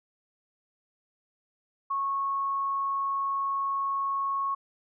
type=tone; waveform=sine; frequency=1100 Hz; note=C#6; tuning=14 cents flat; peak=-26 dBFS; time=1.9-4.55 s; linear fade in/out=10 ms; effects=none